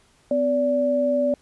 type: tone pair together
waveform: sine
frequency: 253.7 / 578.5 Hz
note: B3 / D5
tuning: +47 / -26 cents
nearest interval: octave + major second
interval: 1427 cents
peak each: -24 / -19 dBFS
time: 0.31-1.34 s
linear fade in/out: 2 ms
effects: pink hiss -59 dBFS RMS until 1.41 s + resampled to 24000 Hz